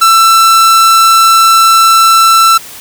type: tone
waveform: 45% pulse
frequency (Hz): 1335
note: E6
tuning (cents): +22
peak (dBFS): -3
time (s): 0.01-2.58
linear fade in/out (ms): 10
effects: white hiss -29 dBFS RMS until 2.8 s